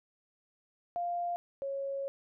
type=tone pair in turn; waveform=sine; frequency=698 / 550.4 Hz; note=F5 / C#5; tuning=-1 / -12 cents; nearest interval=major third; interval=411 cents; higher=first; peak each=-31 / -33 dBFS; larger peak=first; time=0.96-1.36 / 1.62-2.08 s; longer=second; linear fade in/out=0 ms; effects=none